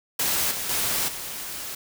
white noise with level steps, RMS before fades -24 / -30 / -25 / -34 dBFS, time 0.19-1.75 s, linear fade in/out 5 ms, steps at 0.51 / 0.69 / 1.08 s, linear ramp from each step 5 ms, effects none

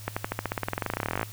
accelerating click train, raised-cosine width 0.5 ms, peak -12 dBFS, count 28, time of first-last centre 0.08-1.23 s, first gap 85 ms, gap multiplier 0.94, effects added 105 Hz sine -41 dBFS peak until 1.32 s + white hiss -47 dBFS RMS until 1.32 s

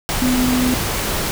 sine tone in noise, 251.8 Hz, B3, 34 cents sharp, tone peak -15 dBFS, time 0.22-0.74 s, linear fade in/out 0 ms, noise pink, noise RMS -21 dBFS, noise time 0.09-1.31 s, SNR +3 dB, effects none

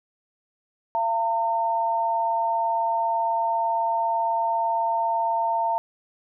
sine tone pair together, 681 / 909 Hz, F5 / A#5, -44 / -44 cents, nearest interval perfect fourth, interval 500 cents, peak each -26 / -22 dBFS, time 0.95-5.78 s, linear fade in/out 0 ms, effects none

